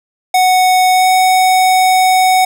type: tone with pitch glide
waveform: square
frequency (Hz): 740 to 745.1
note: F#5 to F#5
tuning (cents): 0 to +12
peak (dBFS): -8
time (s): 0.34-2.45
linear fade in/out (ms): 5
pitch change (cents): +12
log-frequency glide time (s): 0.93-1.08
effects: none